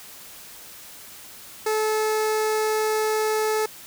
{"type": "tone with notch filter", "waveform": "sawtooth", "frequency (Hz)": 432.7, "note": "A4", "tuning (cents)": -29, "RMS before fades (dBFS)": -23, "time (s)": [1.66, 3.66], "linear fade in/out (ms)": 5, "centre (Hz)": 3100, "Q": 2, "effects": ["white hiss -43 dBFS RMS until 3.86 s"]}